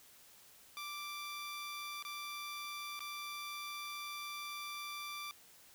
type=tone with dropouts; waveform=15% pulse; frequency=1174.7 Hz; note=D6; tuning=in tune; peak=-36 dBFS; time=0.77-5.31 s; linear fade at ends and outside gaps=0 ms; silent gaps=2.025-2.05 / 2.992-3.005 s; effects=white hiss -61 dBFS RMS until 5.74 s